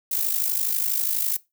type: noise with amplitude modulation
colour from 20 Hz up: violet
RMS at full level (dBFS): -21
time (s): 0.11-1.37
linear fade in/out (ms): 10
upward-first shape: sine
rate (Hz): 52.2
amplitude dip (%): 70
effects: noise-tail reverb RT60 0.2 s tail -19 dB re dry